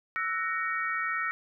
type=chord; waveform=sine; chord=F# dominant seventh; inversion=third; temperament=equal with one note detuned; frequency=1318.5 / 1480 / 1864.7 / 2260 Hz; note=E6 / F#6 / A#6 / C#7; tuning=0 / 0 / 0 / +33 cents; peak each=-32 / -36 / -32 / -36 dBFS; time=0.16-1.31 s; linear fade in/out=0 ms; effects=none